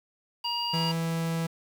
harmonic tone, 949 Hz, A#5, 31 cents sharp, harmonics 1 / 3 / 5, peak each -32 / -32 / -32 dBFS, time 0.44-0.92 s, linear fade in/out 10 ms
45% pulse tone, 164.81 Hz, E3, in tune, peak -27 dBFS, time 0.73-1.47 s, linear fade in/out 10 ms
effects 8-bit

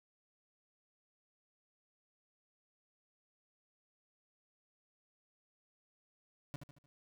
35% pulse tone with echo, 144.2 Hz, D3, 31 cents flat, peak -38 dBFS, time 6.54-6.56 s, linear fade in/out 0 ms, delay 75 ms, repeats 4, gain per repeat -7 dB, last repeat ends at 6.86 s, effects none

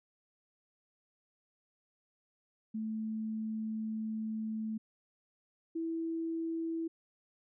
sine tone pair in turn, 219.1 / 328.3 Hz, A3 / E4, -7 / -7 cents, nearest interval perfect fifth, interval 700 cents, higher second, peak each -34 / -33 dBFS, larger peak second, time 2.74-4.78 / 5.75-6.88 s, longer first, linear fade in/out 10 ms, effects none

